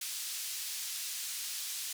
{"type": "band-pass noise", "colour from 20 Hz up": "pink", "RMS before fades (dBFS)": -39, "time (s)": [0.01, 1.93], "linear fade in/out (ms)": 5, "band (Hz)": [4000, 15000], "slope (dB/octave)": 12, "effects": []}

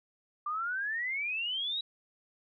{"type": "exponential sweep", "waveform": "sine", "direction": "up", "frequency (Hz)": [1174.7, 3900], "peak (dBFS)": -31, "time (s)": [0.46, 1.81], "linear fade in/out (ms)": 5, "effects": []}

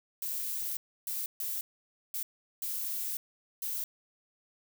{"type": "noise bursts at uneven times", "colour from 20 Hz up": "violet", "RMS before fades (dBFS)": -35, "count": 6, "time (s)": [[0.22, 0.77], [1.07, 1.26], [1.4, 1.61], [2.14, 2.23], [2.62, 3.17], [3.62, 3.84]], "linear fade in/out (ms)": 2, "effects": []}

